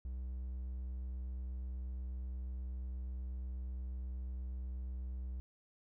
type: tone with vibrato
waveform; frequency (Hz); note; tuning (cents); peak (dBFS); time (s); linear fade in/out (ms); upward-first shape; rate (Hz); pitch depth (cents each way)
triangle; 63.1; B1; +38; -37; 0.05-5.4; 0; sine; 8.3; 8
effects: none